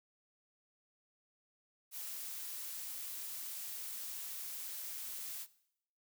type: noise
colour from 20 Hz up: blue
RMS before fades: -44 dBFS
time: 1.91-5.47 s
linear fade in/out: 50 ms
effects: noise-tail reverb RT60 0.7 s tail -18 dB re dry